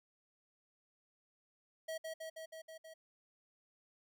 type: tone with echo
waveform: square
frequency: 642 Hz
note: E5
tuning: 46 cents flat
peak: -40 dBFS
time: 1.88-1.98 s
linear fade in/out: 10 ms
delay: 160 ms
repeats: 6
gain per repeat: -2 dB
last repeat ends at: 2.94 s
effects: none